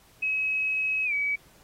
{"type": "tone with pitch glide", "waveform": "sine", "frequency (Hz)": [2557, 2278], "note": ["D#7", "C#7"], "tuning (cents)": [47, 47], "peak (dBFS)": -24, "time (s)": [0.22, 1.36], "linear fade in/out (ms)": 10, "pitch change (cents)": -200, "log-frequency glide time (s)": [1.05, 1.13], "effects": ["pink hiss -58 dBFS RMS until 1.63 s", "AAC 48 kbps"]}